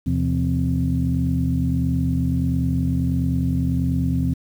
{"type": "tone cluster", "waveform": "sine", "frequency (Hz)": [78.2, 126.9, 168.4, 258.3], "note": ["D#2", "B2", "E3", "C4"], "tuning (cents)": [9, 47, 37, -22], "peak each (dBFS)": -23, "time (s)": [0.06, 4.34], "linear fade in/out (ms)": 10, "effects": ["tanh soft clip ceiling -9 dBFS", "8-bit"]}